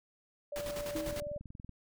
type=tone with pitch glide; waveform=sine; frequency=582 to 586.4 Hz; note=D5 to D5; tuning=-16 to -3 cents; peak=-37 dBFS; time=0.52-1.38 s; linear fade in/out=5 ms; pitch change=+13 cents; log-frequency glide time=0.91-1.2 s
type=noise with tremolo; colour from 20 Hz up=pink; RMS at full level=-41 dBFS; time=0.56-1.2 s; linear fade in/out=0 ms; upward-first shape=square; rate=10 Hz; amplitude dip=60%
type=tone with exponential decay; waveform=sine; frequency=316.2 Hz; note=D#4; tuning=28 cents sharp; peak=-33 dBFS; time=0.95-1.38 s; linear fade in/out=5 ms; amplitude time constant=92 ms
type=click train; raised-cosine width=5 ms; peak=-34 dBFS; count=14; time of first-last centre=1.08-1.693 s; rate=21.2 Hz
effects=none

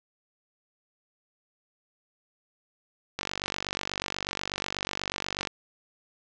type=click train; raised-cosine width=0.2 ms; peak=-12 dBFS; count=111; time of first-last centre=3.19-5.472 s; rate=48.2 Hz; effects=low-pass 7000 Hz 12 dB/octave + 9-bit

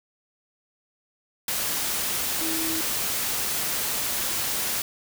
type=tone in noise; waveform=sine; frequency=322.7 Hz; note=E4; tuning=37 cents flat; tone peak=-30 dBFS; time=2.41-2.81 s; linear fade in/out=2 ms; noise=white; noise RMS=-27 dBFS; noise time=1.48-4.82 s; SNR=-6 dB; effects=none

